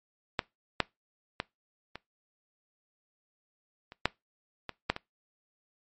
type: clicks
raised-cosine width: 0.3 ms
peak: -10 / -7 / -14 / -23 / -29 / -7 / -19 / -8 / -20 dBFS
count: 9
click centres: 0.392 / 0.803 / 1.401 / 1.956 / 3.921 / 4.056 / 4.693 / 4.9 / 4.964 s
effects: noise-tail reverb RT60 0.2 s tail -22 dB re dry + MP3 32 kbps